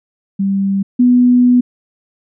sine tone pair in turn, 196 / 246.9 Hz, G3 / B3, 0 / 0 cents, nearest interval major third, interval 400 cents, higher second, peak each -12 / -6 dBFS, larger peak second, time 0.39-0.83 / 0.99-1.61 s, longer second, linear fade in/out 10 ms, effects none

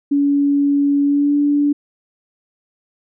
sine tone with pitch glide, 283.9 to 289.4 Hz, C#4 to D4, +41 to -25 cents, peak -12 dBFS, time 0.11-1.73 s, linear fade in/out 10 ms, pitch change +34 cents, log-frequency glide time 1.03-1.36 s, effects none

